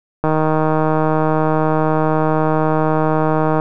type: click train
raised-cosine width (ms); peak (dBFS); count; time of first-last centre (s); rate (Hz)
1; -3; 525; 0.24-3.599; 156
effects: none